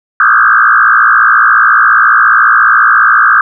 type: tone with frequency modulation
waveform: sine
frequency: 1396.9 Hz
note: F6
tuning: in tune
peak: -3 dBFS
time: 0.2-3.41 s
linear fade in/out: 2 ms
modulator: 57.2 Hz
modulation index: 4
effects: none